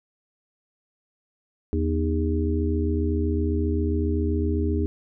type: harmonic tone with a mistuned harmonic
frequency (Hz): 81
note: E2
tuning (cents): -30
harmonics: 1 / 3 / 4 / 5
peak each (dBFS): -23 / -29 / -28 / -29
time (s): 1.73-4.86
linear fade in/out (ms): 0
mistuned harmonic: 4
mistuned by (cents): -73
effects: none